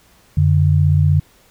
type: tone pair together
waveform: sine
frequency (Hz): 90.61 / 146.83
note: F#2 / D3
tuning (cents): -36 / 0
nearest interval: minor sixth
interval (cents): 836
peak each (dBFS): -13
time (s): 0.37-1.2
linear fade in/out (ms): 5
effects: pink hiss -52 dBFS RMS until 1.5 s